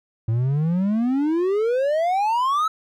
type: exponential sweep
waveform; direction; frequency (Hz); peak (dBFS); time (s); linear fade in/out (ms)
triangle; up; 109 to 1318.5; -16; 0.28-2.68; 5
effects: none